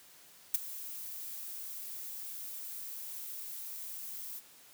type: noise with ADSR envelope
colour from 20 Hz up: violet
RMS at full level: -25 dBFS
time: 0.54-4.41 s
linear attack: 7 ms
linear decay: 16 ms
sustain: -18 dB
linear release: 34 ms
effects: white hiss -58 dBFS RMS until 4.73 s + high-pass 100 Hz 12 dB/octave